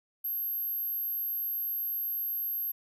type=tone; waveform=sine; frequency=12544 Hz; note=G9; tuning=in tune; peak=-30 dBFS; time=0.24-2.72 s; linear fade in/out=10 ms; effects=none